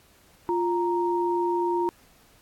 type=tone pair together; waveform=sine; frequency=349.6 / 932.3 Hz; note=F4 / A#5; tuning=+2 / 0 cents; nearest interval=octave + perfect fourth; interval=1698 cents; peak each=-24 / -26 dBFS; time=0.49-1.89 s; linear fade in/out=0 ms; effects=pink hiss -58 dBFS RMS until 2.41 s + AAC 64 kbps